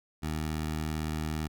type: tone with notch filter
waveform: 15% pulse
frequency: 77.78 Hz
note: D#2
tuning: in tune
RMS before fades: -33 dBFS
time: 0.22-1.48 s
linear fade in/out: 20 ms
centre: 550 Hz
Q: 1.9
effects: none